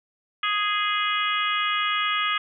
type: harmonic tone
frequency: 415.3 Hz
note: G#4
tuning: in tune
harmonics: 3 / 4 / 5 / 6 / 7 / 8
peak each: -25 / -31 / -29 / -32 / -30 / -31 dBFS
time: 0.43-2.38 s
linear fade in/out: 5 ms
effects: none